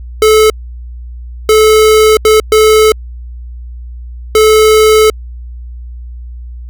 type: tone bursts at uneven times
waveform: square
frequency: 433.5 Hz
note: A4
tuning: 26 cents flat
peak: -4 dBFS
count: 5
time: 0.22-0.5 / 1.49-2.17 / 2.25-2.4 / 2.52-2.92 / 4.35-5.1 s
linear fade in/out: 2 ms
effects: added 60 Hz sine -23 dBFS peak until 6.69 s